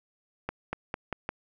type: accelerating click train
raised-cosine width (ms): 0.5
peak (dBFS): -16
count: 5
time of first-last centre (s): 0.49-1.291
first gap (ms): 240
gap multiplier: 0.88
effects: none